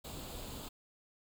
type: noise with comb filter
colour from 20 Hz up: pink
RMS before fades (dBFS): -45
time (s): 0.04-0.69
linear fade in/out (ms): 10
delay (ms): 0.26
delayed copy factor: +0.6
effects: none